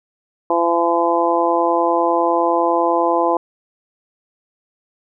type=harmonic tone; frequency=169.9 Hz; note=F3; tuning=47 cents flat; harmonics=2 / 3 / 4 / 5 / 6; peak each=-20 / -20 / -20 / -20 / -20 dBFS; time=0.5-3.37 s; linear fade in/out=2 ms; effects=none